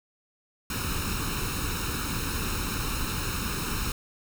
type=noise with comb filter; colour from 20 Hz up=pink; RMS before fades=-30 dBFS; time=0.7-3.92 s; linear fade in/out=2 ms; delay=0.75 ms; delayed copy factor=+0.75; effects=none